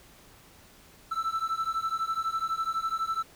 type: beating tone pair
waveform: triangle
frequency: 1318.5 / 1330.5 Hz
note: E6 / E6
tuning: 0 / +16 cents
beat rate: 12 Hz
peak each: -29 dBFS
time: 1.11-3.23 s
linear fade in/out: 10 ms
effects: pink hiss -55 dBFS RMS until 3.35 s